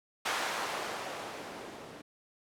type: noise with low-pass filter sweep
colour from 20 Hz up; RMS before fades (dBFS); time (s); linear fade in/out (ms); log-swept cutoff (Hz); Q
violet; -38; 0.25-2.02; 10; 1100 to 300; 0.82
effects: none